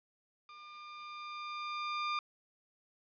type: tone with level ramp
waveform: sawtooth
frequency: 1200 Hz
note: D6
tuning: 37 cents sharp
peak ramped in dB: -47 to -28 dBFS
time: 0.49-2.19 s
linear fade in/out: 2 ms
effects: resampled to 11025 Hz + 11-bit